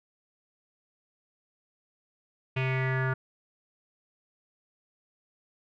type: tone with low-pass filter sweep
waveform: square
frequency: 130.81 Hz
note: C3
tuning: in tune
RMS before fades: -28 dBFS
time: 2.56-3.14 s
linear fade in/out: 10 ms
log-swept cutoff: 2600 to 1500 Hz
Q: 5.9
effects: none